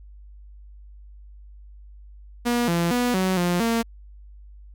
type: tone with pitch steps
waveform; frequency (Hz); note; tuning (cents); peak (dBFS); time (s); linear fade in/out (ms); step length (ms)
sawtooth; 240.1 / 170.5 / 244.8 / 187.1 / 176 / 229.9; B3 / F3 / B3 / F#3 / F3 / A#3; -49 / -41 / -15 / +20 / +14 / -24; -16; 2.45-3.83; 20; 230
effects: added 50 Hz sine -42 dBFS peak until 4.74 s